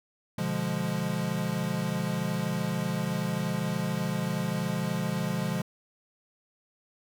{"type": "chord", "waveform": "square", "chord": "B diminished seventh", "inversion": "none", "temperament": "equal", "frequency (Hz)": [123.47, 146.83, 174.61, 207.7], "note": ["B2", "D3", "F3", "Ab3"], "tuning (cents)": [0, 0, 0, 0], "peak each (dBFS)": [-37, -35, -32, -34], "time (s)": [0.38, 5.62], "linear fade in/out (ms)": 5, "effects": []}